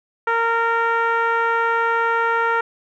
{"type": "tone with low-pass filter", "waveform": "10% pulse", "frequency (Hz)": 460.9, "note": "A#4", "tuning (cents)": -20, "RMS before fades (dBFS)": -19, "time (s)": [0.27, 2.61], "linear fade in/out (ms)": 5, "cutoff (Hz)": 1400, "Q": 1.8, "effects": []}